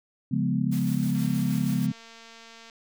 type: chord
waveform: sine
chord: C# dominant seventh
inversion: none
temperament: equal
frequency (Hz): 138.59 / 174.61 / 207.7 / 246.9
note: C#3 / E#3 / G#3 / B3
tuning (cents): 0 / 0 / 0 / 0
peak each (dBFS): -28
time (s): 0.31-1.92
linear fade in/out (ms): 10
type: noise with tremolo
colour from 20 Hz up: white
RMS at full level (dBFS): -42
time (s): 0.71-1.87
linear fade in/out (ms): 20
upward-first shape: square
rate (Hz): 6.3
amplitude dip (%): 30
type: click train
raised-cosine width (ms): 0.2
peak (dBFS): -31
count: 354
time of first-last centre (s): 1.15-2.698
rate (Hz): 228
effects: none